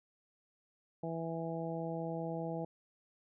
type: harmonic tone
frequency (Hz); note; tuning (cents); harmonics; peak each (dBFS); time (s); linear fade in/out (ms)
164.81; E3; 0; 1 / 2 / 3 / 4 / 5; -40 / -43 / -42 / -43 / -46; 1.03-2.65; 5
effects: none